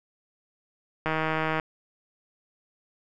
click train, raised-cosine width 0.5 ms, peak -12 dBFS, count 86, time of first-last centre 1.06-1.598 s, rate 158 Hz, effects none

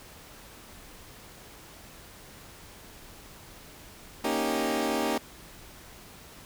20% pulse chord, Eb dominant seventh, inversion second, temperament equal, 233.1 / 277.2 / 311.1 / 392 Hz, Bb3 / Db4 / Eb4 / G4, 0 / 0 / 0 / 0 cents, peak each -27 dBFS, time 4.24-5.18 s, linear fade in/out 5 ms, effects pink hiss -49 dBFS RMS until 6.45 s

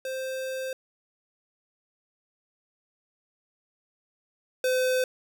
square tone pair in turn, 523.3 / 511.1 Hz, C5 / C5, 0 / -41 cents, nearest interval unison, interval 41 cents, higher first, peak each -31 / -23 dBFS, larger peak second, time 0.05-0.73 / 4.64-5.04 s, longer first, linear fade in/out 2 ms, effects none

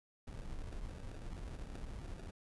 brown noise with sample-and-hold, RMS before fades -45 dBFS, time 0.27-2.31 s, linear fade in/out 5 ms, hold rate 1050 Hz, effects resampled to 24000 Hz

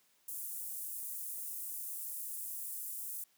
pink high-pass noise, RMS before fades -42 dBFS, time 0.28-3.24 s, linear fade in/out 5 ms, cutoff 9600 Hz, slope 24 dB/octave, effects white hiss -71 dBFS RMS until 3.37 s + high-pass 100 Hz 12 dB/octave

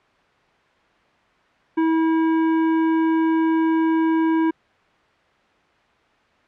triangle tone with hard clipping, 323.4 Hz, E4, 33 cents flat, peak -18 dBFS, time 1.77-4.51 s, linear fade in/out 10 ms, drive 17 dB, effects white hiss -57 dBFS RMS until 6.47 s + low-pass 2000 Hz 12 dB/octave

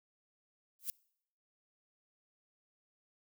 violet noise with exponential growth, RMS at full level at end -33 dBFS, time 0.79-0.9 s, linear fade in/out 1 ms, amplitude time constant 23 ms, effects noise-tail reverb RT60 0.7 s tail -25 dB re dry

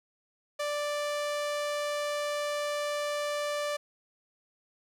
sawtooth tone with low-pass filter, 587.3 Hz, D5, in tune, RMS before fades -32 dBFS, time 0.59-3.77 s, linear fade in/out 10 ms, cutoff 12000 Hz, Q 0.52, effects 11-bit

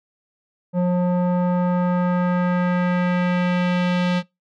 square tone with low-pass filter sweep, 178.7 Hz, F3, 40 cents sharp, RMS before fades -19 dBFS, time 0.73-4.23 s, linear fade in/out 50 ms, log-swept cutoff 660 to 3600 Hz, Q 1.4, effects noise-tail reverb RT60 0.2 s tail -23 dB re dry

